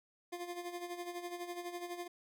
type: tone with tremolo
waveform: 25% pulse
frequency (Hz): 350.5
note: F4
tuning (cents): +6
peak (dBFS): -35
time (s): 0.32-2.08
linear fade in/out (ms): 10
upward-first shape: sine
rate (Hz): 12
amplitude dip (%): 65
effects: none